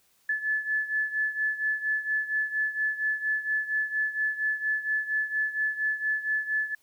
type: beating tone pair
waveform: sine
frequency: 1728 / 1732.3 Hz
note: A6 / A6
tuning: -32 / -27 cents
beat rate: 4.3 Hz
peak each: -27 / -31 dBFS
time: 0.29-6.75 s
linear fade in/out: 5 ms
effects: white hiss -66 dBFS RMS until 6.82 s